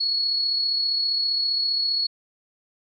sine tone with amplitude modulation, 4361 Hz, C#8, 29 cents flat, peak -19 dBFS, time 0-2.07 s, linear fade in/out 10 ms, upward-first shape sine, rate 35.1 Hz, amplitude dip 35%, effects none

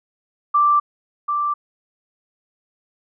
sine tone with echo, 1174.7 Hz, D6, in tune, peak -12 dBFS, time 0.54-0.8 s, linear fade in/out 10 ms, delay 740 ms, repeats 1, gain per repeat -6 dB, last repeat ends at 1.54 s, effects none

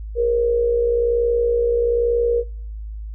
sine tone with amplitude modulation, 473.1 Hz, A#4, 26 cents sharp, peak -13 dBFS, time 0.15-2.44 s, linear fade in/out 50 ms, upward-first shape sine, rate 61.1 Hz, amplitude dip 50%, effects noise-tail reverb RT60 0.5 s tail -25 dB re dry + added 53 Hz sine -28 dBFS peak until 3.14 s

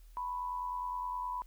sine tone with amplitude modulation, 990 Hz, B5, 4 cents sharp, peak -32 dBFS, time 0.17-1.42 s, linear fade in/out 0 ms, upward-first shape sine, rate 89.6 Hz, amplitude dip 55%, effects added 40 Hz sine -52 dBFS peak until 1.46 s + white hiss -69 dBFS RMS until 1.46 s

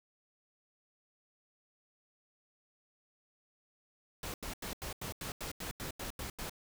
pink noise bursts, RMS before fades -41 dBFS, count 12, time 4.23-6.496 s, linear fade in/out 2 ms, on 110 ms, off 86 ms, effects none

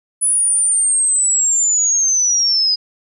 sine linear sweep, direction down, 9980 to 4935 Hz, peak -12 dBFS, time 0.21-2.76 s, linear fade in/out 20 ms, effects none

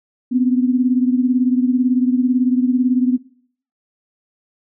sine beating tone pair, 248.2 / 266.2 Hz, B3 / C4, +9 / +30 cents, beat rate 18 Hz, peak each -14 / -19 dBFS, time 0.31-3.18 s, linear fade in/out 20 ms, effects noise-tail reverb RT60 0.6 s tail -22 dB re dry

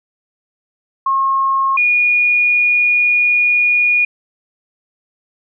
sine tone pair in turn, 1080 / 2444 Hz, C#6 / D#7, -45 / -32 cents, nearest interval octave + major second, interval 1413 cents, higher second, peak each -12 / -10 dBFS, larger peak second, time 1.06-1.77 / 1.77-4.05 s, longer second, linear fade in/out 5 ms, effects none

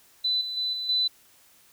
sine tone with level steps, 4000 Hz, B7, 21 cents sharp, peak -22 / -30 / -25 / -29 / -21 dBFS, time 0.24-1.08 s, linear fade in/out 10 ms, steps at 0.41 / 0.57 / 0.73 / 0.89 s, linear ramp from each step 2 ms, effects white hiss -58 dBFS RMS until 1.72 s

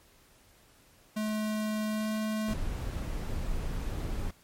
square tone with pitch glide, 214.6 to 216.1 Hz, A3 to A3, -43 to -31 cents, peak -30 dBFS, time 1.16-2.54 s, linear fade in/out 10 ms, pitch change +12 cents, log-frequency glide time 1.89-2.1 s
brown noise, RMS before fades -33 dBFS, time 2.48-4.31 s, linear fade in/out 5 ms
effects pink hiss -61 dBFS RMS until 4.43 s + MP3 64 kbps

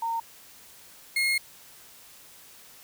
sine / 35% pulse tone pair in turn, 917 / 2149 Hz, A#5 / C7, -29 / +46 cents, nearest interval octave + minor third, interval 1475 cents, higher second, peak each -26 / -21 dBFS, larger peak second, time 0.02-0.2 / 1.16-1.38 s, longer second, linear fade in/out 5 ms, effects white hiss -51 dBFS RMS until 2.83 s

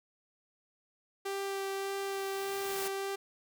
sawtooth tone with vibrato, 392 Hz, G4, in tune, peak -30 dBFS, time 1.25-3.16 s, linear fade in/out 10 ms, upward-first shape sine, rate 1.7 Hz, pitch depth 9 cents each way
white noise with exponential growth, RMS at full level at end -38 dBFS, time 1.31-2.88 s, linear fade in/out 2 ms, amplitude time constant 340 ms
effects none

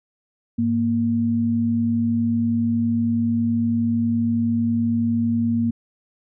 sine tone pair together, 103.83 / 233.1 Hz, G#2 / A#3, 0 / 0 cents, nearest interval octave + major second, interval 1400 cents, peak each -26 / -18 dBFS, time 0.58-5.71 s, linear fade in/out 10 ms, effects none

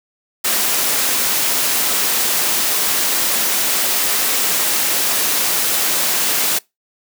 white noise, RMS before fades -17 dBFS, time 0.44-6.59 s, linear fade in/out 10 ms, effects noise-tail reverb RT60 0.2 s tail -24 dB re dry + high-pass 200 Hz 12 dB/octave

